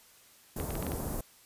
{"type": "band-stop noise", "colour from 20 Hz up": "pink", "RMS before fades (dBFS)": -35, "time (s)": [0.56, 1.21], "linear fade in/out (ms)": 5, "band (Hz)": [720, 12000], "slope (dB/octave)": 12}
{"type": "clicks", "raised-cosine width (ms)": 0.3, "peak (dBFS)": -24, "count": 6, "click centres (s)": [0.6, 0.706, 0.754, 0.826, 0.867, 0.919]}
{"effects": ["white hiss -59 dBFS RMS until 1.45 s", "resampled to 32000 Hz"]}